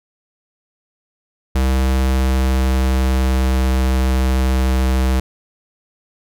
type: tone with pitch glide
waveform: square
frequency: 65.41 to 64.77 Hz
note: C2 to C2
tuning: 0 to -17 cents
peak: -14 dBFS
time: 1.55-5.2 s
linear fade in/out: 5 ms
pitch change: -17 cents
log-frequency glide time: 1.91-3.91 s
effects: none